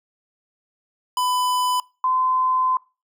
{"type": "tone pair in turn", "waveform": ["square", "sine"], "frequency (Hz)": [1000, 1026.9], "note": ["B5", "C6"], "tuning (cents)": [21, -33], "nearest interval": "unison", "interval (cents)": 46, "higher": "second", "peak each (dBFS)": [-20, -17], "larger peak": "second", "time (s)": [[1.17, 1.8], [2.04, 2.77]], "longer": "second", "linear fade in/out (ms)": 2, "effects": ["noise-tail reverb RT60 0.3 s tail -23 dB re dry"]}